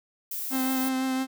violet noise, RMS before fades -33 dBFS, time 0.31-0.89 s, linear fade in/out 5 ms
45% pulse tone with vibrato, 261.6 Hz, C4, in tune, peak -25 dBFS, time 0.5-1.27 s, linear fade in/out 50 ms, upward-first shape triangle, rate 5.9 Hz, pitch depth 18 cents each way
effects none

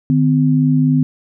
sine tone pair together, 152.22 / 256 Hz, D#3 / C4, -38 / -38 cents, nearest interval major sixth, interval 900 cents, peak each -13 dBFS, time 0.1-1.03 s, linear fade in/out 0 ms, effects none

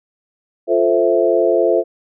sine chord, F major seventh, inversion none, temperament equal, 349.2 / 440 / 523.3 / 659.3 Hz, F4 / A4 / C5 / E5, 0 / 0 / 0 / 0 cents, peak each -17 dBFS, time 0.67-1.84 s, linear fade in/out 50 ms, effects none

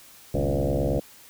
sine tone with frequency modulation, 216.9 Hz, A3, 25 cents flat, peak -21 dBFS, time 0.34-1 s, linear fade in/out 5 ms, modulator 69.1 Hz, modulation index 5.9, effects white hiss -50 dBFS RMS until 1.29 s

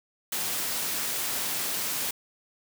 white high-pass noise, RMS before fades -30 dBFS, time 0.32-2.11 s, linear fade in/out 5 ms, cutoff 110 Hz, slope 12 dB/octave, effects none

